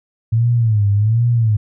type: tone with vibrato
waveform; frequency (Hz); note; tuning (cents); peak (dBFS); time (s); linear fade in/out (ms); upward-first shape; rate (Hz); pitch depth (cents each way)
sine; 110; A2; 0; -11; 0.32-1.57; 10; sine; 1.3; 150
effects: none